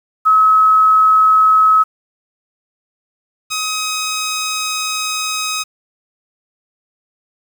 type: tone pair in turn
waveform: sine / 10% pulse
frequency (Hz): 1284 / 1264.1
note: E6 / D#6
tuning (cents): -46 / +27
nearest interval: unison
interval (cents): 27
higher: first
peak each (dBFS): -7 / -10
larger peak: first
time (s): 0.25-1.84 / 3.5-5.64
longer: second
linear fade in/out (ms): 20
effects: 7-bit